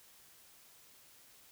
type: silence
effects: white hiss -61 dBFS RMS until 1.51 s